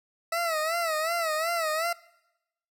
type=tone with vibrato; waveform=20% pulse; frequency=651 Hz; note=E5; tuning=22 cents flat; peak=-21 dBFS; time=0.32-1.93 s; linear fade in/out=5 ms; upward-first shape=sine; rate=2.7 Hz; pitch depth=100 cents each way; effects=noise-tail reverb RT60 0.9 s tail -22 dB re dry